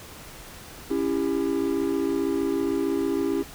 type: chord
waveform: triangle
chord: C# diminished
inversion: none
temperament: just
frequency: 277.2 / 332.6 / 399.1 Hz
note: C#4 / E4 / G4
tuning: 0 / +16 / +31 cents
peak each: -25 dBFS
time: 0.9-3.43 s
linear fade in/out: 10 ms
effects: pink hiss -43 dBFS RMS until 3.54 s